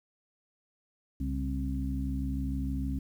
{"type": "harmonic tone with a mistuned harmonic", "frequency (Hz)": 66.6, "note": "C2", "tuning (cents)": 31, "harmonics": [1, 2, 3, 4], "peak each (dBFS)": [-32, -38, -39, -35], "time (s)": [1.2, 2.99], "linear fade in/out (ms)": 5, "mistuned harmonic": 2, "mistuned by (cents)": 76, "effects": ["10-bit"]}